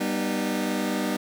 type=chord; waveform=sawtooth; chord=G augmented; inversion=none; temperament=just; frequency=196 / 245 / 306.2 Hz; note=G3 / B3 / D#4; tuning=0 / -14 / -28 cents; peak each=-25 dBFS; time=0-1.17 s; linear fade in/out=10 ms; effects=none